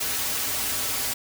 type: noise with comb filter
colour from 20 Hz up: white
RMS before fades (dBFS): -27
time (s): 0-1.14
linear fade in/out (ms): 10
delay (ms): 5.7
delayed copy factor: -0.8
effects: none